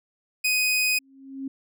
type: tone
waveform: sawtooth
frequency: 2500 Hz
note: D#7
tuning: 8 cents sharp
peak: -17 dBFS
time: 0.44-0.99 s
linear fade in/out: 10 ms
type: tone with exponential growth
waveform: sine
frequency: 270 Hz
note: C#4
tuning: 45 cents flat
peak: -27 dBFS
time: 0.88-1.48 s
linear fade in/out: 5 ms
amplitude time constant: 130 ms
effects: none